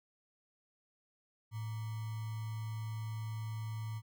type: tone with sample-and-hold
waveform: sine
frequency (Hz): 110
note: A2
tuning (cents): 0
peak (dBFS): -37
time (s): 1.51-4.02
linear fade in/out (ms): 50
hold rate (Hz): 1050
effects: none